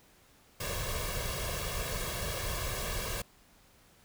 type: noise with comb filter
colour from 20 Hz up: pink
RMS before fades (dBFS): -35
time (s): 0.6-3.22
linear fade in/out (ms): 5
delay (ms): 1.8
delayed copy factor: +0.75
effects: pink hiss -62 dBFS RMS until 4.04 s